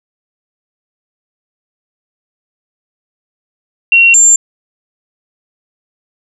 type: tone pair in turn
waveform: sine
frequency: 2739 / 7312 Hz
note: F7 / A#8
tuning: -34 / -34 cents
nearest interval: octave + perfect fourth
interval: 1700 cents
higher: second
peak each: -3 dBFS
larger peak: neither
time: 3.92-4.14 / 4.14-4.36 s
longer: neither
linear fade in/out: 2 ms
effects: none